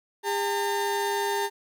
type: tone pair together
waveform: 35% pulse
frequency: 403 / 904.7 Hz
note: G4 / A5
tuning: +48 / +48 cents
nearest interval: octave + major second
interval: 1400 cents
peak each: -26 dBFS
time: 0.23-1.5 s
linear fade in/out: 50 ms
effects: none